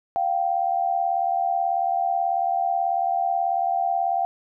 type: tone pair together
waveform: sine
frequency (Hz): 698.5 / 776.8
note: F5 / G5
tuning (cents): 0 / -16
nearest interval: major second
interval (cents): 184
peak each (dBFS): -23 / -23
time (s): 0.16-4.25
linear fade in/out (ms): 0
effects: none